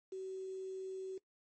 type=tone with quantisation; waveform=sine; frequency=379.1 Hz; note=F#4; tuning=42 cents sharp; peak=-40 dBFS; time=0.12-1.18 s; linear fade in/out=5 ms; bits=10; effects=noise-tail reverb RT60 0.1 s tail -20 dB re dry + MP3 32 kbps